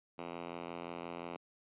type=tone with high-pass filter; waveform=5% pulse; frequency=85.7 Hz; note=F2; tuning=32 cents flat; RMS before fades=-44 dBFS; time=0.18-1.37 s; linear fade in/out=10 ms; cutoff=210 Hz; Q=1; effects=resampled to 8000 Hz